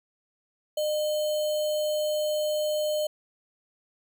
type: tone with sample-and-hold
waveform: sine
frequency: 607 Hz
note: D#5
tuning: 43 cents flat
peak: -24 dBFS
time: 0.77-3.07 s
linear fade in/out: 5 ms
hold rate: 3675 Hz
effects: none